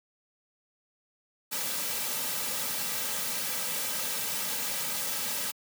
white noise with comb filter, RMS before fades -32 dBFS, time 1.51-5.52 s, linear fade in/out 20 ms, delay 2.8 ms, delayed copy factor -0.65, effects high-pass 150 Hz 12 dB/octave

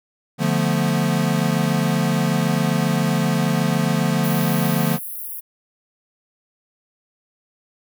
square chord, B half-diminished seventh, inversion first, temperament equal, 146.83 / 174.61 / 220 / 246.9 Hz, D3 / F3 / A3 / B3, 0 / 0 / 0 / 0 cents, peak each -23 / -22 / -24 / -27 dBFS, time 0.38-4.99 s, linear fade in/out 50 ms
white high-pass noise, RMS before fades -31 dBFS, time 4.23-5.41 s, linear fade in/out 20 ms, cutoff 10000 Hz, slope 96 dB/octave
effects none

